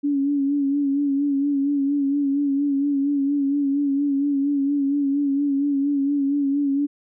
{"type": "tone with vibrato", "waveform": "sine", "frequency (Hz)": 281.6, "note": "C#4", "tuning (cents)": 27, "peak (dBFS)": -18, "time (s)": [0.03, 6.87], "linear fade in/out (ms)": 20, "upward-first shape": "sine", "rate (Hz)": 4.3, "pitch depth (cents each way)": 46, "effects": []}